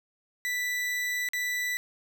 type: tone with dropouts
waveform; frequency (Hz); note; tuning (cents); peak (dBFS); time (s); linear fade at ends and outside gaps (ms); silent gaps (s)
40% pulse; 1976; B6; 0; -27; 0.45-1.77; 0; 1.288-1.334
effects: none